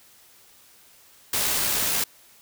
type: noise with amplitude modulation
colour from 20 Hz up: white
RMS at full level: -23 dBFS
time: 1.33-2.04 s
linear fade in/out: 5 ms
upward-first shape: sine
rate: 66.5 Hz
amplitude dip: 25%
effects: white hiss -54 dBFS RMS until 2.41 s